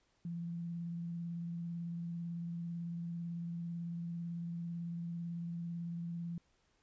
sine tone with vibrato, 170 Hz, F3, 46 cents flat, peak -38 dBFS, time 0.25-6.38 s, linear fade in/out 2 ms, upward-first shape square, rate 18 Hz, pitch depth 14 cents each way, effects pink hiss -75 dBFS RMS until 6.82 s + resampled to 16000 Hz

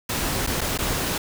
pink noise with dropouts, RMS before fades -25 dBFS, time 0.09-1.18 s, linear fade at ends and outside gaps 5 ms, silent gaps 0.466-0.472 / 0.609-0.613 / 0.777-0.787 s, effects none

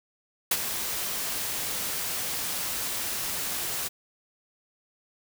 white noise with ADSR envelope, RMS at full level -22 dBFS, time 0.51-3.89 s, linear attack 5 ms, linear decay 44 ms, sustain -9 dB, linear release 20 ms, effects none

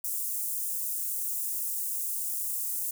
white high-pass noise, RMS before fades -32 dBFS, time 0.04-2.91 s, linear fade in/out 5 ms, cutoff 7900 Hz, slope 24 dB/octave, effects none

